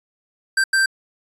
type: tone bursts at uneven times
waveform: square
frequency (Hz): 1568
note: G6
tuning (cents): 0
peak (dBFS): -15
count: 2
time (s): 0.57-0.64 / 0.73-0.86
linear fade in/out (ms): 5
effects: resampled to 24000 Hz